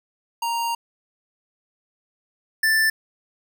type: tone pair in turn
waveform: square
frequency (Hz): 932.3 / 1766.6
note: A#5 / A6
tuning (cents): 0 / +6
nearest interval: major seventh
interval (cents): 1106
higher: second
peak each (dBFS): -23 / -17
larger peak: second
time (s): 0.42-0.75 / 2.63-2.9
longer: first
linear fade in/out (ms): 5
effects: none